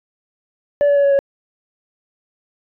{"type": "tone with pitch steps", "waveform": "sine", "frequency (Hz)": [577, 571.4, 565.8, 560.3, 554.8], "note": ["D5", "D5", "C#5", "C#5", "C#5"], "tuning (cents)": [-31, -48, 35, 18, 1], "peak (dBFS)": -8, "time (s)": [0.81, 1.19], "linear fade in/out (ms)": 0, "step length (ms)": 76, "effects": ["tanh soft clip ceiling -10 dBFS"]}